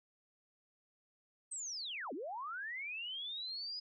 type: linear two-way sweep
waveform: sine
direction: down then up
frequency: 8372 to 239.1 to 5010 Hz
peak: -40 dBFS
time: 1.51-3.8 s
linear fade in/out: 10 ms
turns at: 2.13 s
effects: none